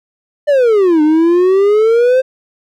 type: exponential two-way sweep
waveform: triangle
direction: down then up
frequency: 604 to 300 to 527 Hz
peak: -5 dBFS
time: 0.47-2.22 s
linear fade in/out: 20 ms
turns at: 1.02 s
effects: none